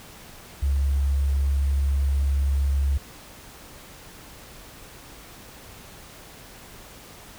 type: tone with sample-and-hold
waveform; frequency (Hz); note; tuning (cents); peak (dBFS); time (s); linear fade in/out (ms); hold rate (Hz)
sine; 69.3; C#2; 0; -19; 0.62-2.98; 10; 8820
effects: pink hiss -45 dBFS RMS until 7.38 s